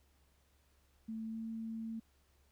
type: tone with pitch glide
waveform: sine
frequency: 222.1 to 224.4 Hz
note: A3 to A3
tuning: +16 to +34 cents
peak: -39 dBFS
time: 1.08-2 s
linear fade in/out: 10 ms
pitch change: +18 cents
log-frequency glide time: 1.3-1.36 s
effects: added 69 Hz sine -70 dBFS peak until 2.51 s + pink hiss -74 dBFS RMS until 2.51 s